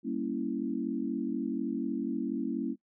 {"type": "chord", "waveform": "sine", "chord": "G diminished seventh", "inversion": "none", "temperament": "equal", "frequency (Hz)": [196, 233.1, 277.2, 329.6], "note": ["G3", "Bb3", "Db4", "Fb4"], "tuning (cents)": [0, 0, 0, 0], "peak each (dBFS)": [-39, -34, -34, -36], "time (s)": [0.03, 2.76], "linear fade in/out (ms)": 50, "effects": ["noise-tail reverb RT60 0.1 s tail -22 dB re dry"]}